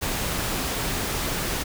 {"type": "noise", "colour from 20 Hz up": "pink", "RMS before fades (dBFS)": -27, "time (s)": [0.01, 1.64], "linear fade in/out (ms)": 20, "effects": []}